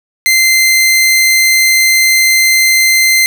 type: tone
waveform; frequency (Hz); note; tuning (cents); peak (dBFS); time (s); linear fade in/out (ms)
sawtooth; 2078; C7; -12; -3; 0.26-3.26; 0
effects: 7-bit